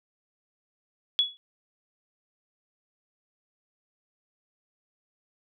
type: tone with exponential decay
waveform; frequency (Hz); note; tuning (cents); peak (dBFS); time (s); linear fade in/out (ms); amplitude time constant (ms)
sine; 3383; G#7; +31; -16; 1.19-1.37; 0; 39
effects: none